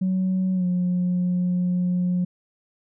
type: tone with pitch glide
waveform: sine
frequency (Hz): 186.7 to 179.41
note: F#3 to F3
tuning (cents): +16 to +47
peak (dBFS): -18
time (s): 0.01-2.25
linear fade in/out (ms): 10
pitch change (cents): -69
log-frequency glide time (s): 0.54-0.65
effects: tanh soft clip ceiling -17 dBFS